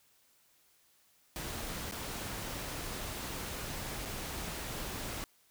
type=noise with dropouts; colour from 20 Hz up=pink; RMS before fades=-40 dBFS; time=1.36-5.24 s; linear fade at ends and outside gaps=0 ms; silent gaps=1.912-1.922 / 4.052-4.057 s; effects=white hiss -68 dBFS RMS until 5.5 s